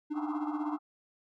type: tone with tremolo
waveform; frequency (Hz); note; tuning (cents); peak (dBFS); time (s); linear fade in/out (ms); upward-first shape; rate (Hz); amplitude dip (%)
triangle; 300; D4; +37; -27; 0.1-0.78; 20; sine; 16; 70
type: band-pass noise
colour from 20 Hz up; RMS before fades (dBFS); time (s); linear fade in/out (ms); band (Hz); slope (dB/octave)
pink; -41; 0.13-0.79; 50; 700 to 1300; 96
effects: none